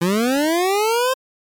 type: linear sweep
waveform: 25% pulse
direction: up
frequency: 164.81 to 529 Hz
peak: -12 dBFS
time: 0.01-1.14 s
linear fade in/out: 10 ms
effects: MP3 96 kbps